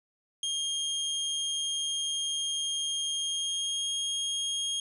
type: tone with pitch glide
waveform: sawtooth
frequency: 3226 to 3252 Hz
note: G7 to G#7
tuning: +49 to -37 cents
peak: -26 dBFS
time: 0.43-4.8 s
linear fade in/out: 2 ms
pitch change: +14 cents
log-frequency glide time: 3.14-3.89 s
effects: resampled to 24000 Hz + 11-bit